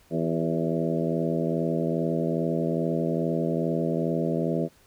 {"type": "harmonic tone with a mistuned harmonic", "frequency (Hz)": 82.41, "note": "E2", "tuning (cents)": 0, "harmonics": [2, 3, 4, 5, 6, 7, 8], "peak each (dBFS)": [-28, -30, -31, -32, -33, -33, -34], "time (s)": [0.1, 4.69], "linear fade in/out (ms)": 50, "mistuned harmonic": 5, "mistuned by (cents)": -43, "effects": ["pink hiss -59 dBFS RMS until 4.86 s"]}